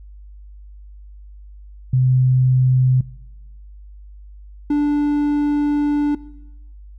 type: tone pair in turn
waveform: sine / triangle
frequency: 128.6 / 292.6 Hz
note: C3 / D4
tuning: -30 / -6 cents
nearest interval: octave + major second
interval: 1424 cents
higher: second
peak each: -12 / -12 dBFS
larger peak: neither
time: 1.93-3.01 / 4.7-6.15 s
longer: second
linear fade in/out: 5 ms
effects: noise-tail reverb RT60 1.0 s tail -20 dB re dry + added 50 Hz sine -37 dBFS peak until 6.98 s